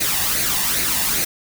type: noise with flanger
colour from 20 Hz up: white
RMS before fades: -20 dBFS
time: 0-1.25 s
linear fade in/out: 10 ms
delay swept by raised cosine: 0.46 to 1.12 ms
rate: 2.5 Hz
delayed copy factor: +0.55
effects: none